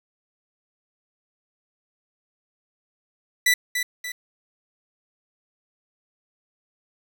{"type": "tone with echo", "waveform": "sawtooth", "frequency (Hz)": 1975.5, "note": "B6", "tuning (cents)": 0, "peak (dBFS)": -12, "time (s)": [3.46, 3.54], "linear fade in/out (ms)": 5, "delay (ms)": 290, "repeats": 2, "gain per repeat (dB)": -7, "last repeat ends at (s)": 4.12, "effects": ["8-bit"]}